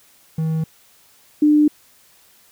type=tone pair in turn; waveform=triangle / sine; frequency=159.6 / 299.3 Hz; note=D#3 / D4; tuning=+44 / +33 cents; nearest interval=major seventh; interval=1089 cents; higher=second; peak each=-16 / -10 dBFS; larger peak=second; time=0.38-0.64 / 1.42-1.68 s; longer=neither; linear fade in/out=5 ms; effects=white hiss -53 dBFS RMS until 2.51 s